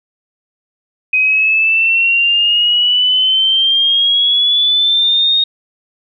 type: exponential sweep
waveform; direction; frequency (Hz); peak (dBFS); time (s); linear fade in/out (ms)
sine; up; 2510 to 3729; -9; 1.13-5.44; 5
effects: none